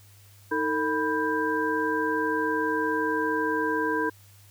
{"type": "tone cluster", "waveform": "sine", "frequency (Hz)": [314.2, 451.7, 987, 1582], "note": ["D#4", "A4", "B5", "G6"], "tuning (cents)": [17, 45, -1, 15], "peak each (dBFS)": -29, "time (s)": [0.51, 4.1], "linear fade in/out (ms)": 10, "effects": ["added 100 Hz sine -52 dBFS peak until 4.5 s", "white hiss -57 dBFS RMS until 4.5 s"]}